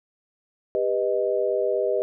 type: chord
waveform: sine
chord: G augmented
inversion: none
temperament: equal with one note detuned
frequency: 397.7 / 493.9 / 622.3 Hz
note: G4 / B4 / D#5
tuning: +25 / 0 / 0 cents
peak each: -25 dBFS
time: 0.75-2.02 s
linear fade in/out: 0 ms
effects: none